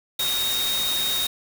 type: tone in noise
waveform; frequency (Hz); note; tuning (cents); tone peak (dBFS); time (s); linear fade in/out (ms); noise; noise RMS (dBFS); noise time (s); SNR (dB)
sine; 3729; A#7; 0; -23; 0.19-1.27; 5; white; -28; 0.19-1.27; +2
effects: none